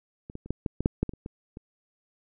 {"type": "clicks", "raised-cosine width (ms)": 3, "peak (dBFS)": [-27, -23, -30, -14, -15, -17, -7, -11, -19, -30, -23, -27], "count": 12, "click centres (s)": [0.299, 0.354, 0.46, 0.506, 0.662, 0.806, 0.859, 1.03, 1.093, 1.136, 1.261, 1.571], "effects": []}